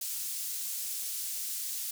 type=high-pass noise; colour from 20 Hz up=pink; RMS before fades=-36 dBFS; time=0.01-1.91 s; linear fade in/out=5 ms; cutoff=6900 Hz; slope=12 dB/octave; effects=none